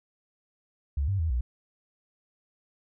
sine tone with pitch steps, 70.5 / 98.1 / 81 / 60.8 Hz, C#2 / G2 / E2 / B1, +30 / +2 / -30 / -26 cents, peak -24 dBFS, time 0.97-1.41 s, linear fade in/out 5 ms, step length 110 ms, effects none

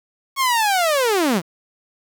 sawtooth linear sweep, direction down, 1108.7 to 151.9 Hz, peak -12 dBFS, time 0.36-1.42 s, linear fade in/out 50 ms, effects 7-bit

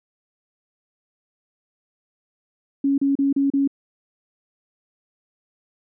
sine tone bursts, 277.2 Hz, C#4, in tune, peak -16 dBFS, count 5, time 2.84-3.676 s, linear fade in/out 5 ms, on 140 ms, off 34 ms, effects none

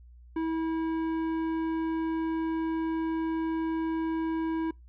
sine tone with tanh clipping, 323.9 Hz, E4, 30 cents flat, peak -29 dBFS, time 0.36-4.71 s, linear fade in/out 5 ms, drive 12 dB, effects noise-tail reverb RT60 0.2 s tail -26 dB re dry + added 60 Hz sine -49 dBFS peak until 4.88 s

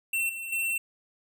square tone with level steps, 2703 Hz, E7, 43 cents sharp, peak -26 / -35 / -27 dBFS, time 0.13-0.78 s, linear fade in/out 5 ms, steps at 0.29 / 0.52 s, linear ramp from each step 5 ms, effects none

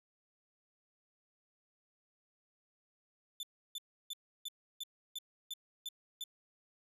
40% pulse tone bursts, 3520 Hz, A7, in tune, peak -38 dBFS, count 9, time 3.4-6.239 s, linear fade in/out 2 ms, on 31 ms, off 320 ms, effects none

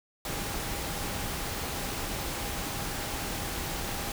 sine tone in noise, 807 Hz, G#5, 50 cents flat, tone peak -45 dBFS, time 0.25-4.12 s, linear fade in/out 2 ms, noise pink, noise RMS -34 dBFS, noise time 0.25-4.12 s, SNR -14 dB, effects none

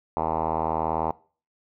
5% pulse tone with low-pass filter, 80.2 Hz, E2, 47 cents flat, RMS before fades -26 dBFS, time 0.17-1.11 s, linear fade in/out 0 ms, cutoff 900 Hz, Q 4, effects noise-tail reverb RT60 0.4 s tail -21 dB re dry

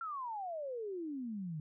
sine exponential sweep, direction down, 1381 to 148 Hz, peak -38 dBFS, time 0.01-1.6 s, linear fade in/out 2 ms, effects none

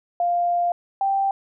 sine tone pair in turn, 698.5 / 784 Hz, F5 / G5, 0 / 0 cents, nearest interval major second, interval 200 cents, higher second, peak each -18 / -18 dBFS, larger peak neither, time 0.2-0.72 / 1.01-1.31 s, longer first, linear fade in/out 2 ms, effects none

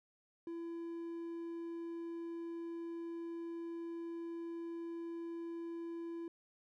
triangle tone, 336 Hz, E4, 33 cents sharp, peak -39 dBFS, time 0.47-6.28 s, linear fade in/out 2 ms, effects none

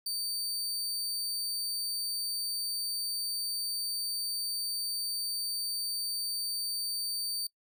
sawtooth tone, 4600 Hz, D8, 37 cents flat, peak -29 dBFS, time 0.06-7.47 s, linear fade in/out 5 ms, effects noise-tail reverb RT60 0.1 s tail -22 dB re dry

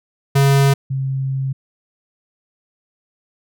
square / sine tone pair in turn, 138.4 / 134.07 Hz, C#3 / C3, -2 / +43 cents, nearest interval minor second, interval 55 cents, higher first, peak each -11 / -18 dBFS, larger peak first, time 0.35-0.74 / 0.9-1.53 s, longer second, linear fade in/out 10 ms, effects none

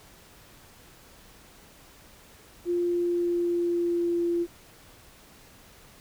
sine tone with pitch glide, 349.6 to 343.6 Hz, F4 to F4, +2 to -28 cents, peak -23 dBFS, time 2.65-4.47 s, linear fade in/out 50 ms, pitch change -30 cents, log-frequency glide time 2.77-4.22 s, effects pink hiss -53 dBFS RMS until 6 s

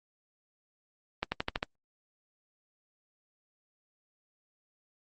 accelerating click train, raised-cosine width 0.3 ms, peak -13 dBFS, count 6, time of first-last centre 1.23-1.629 s, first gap 90 ms, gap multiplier 0.94, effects Opus 32 kbps

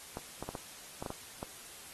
clicks, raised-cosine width 1 ms, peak -25 dBFS, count 8, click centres 0.171 / 0.426 / 0.49 / 0.552 / 1.025 / 1.062 / 1.104 / 1.429 s, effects white hiss -50 dBFS RMS until 1.93 s + AAC 32 kbps

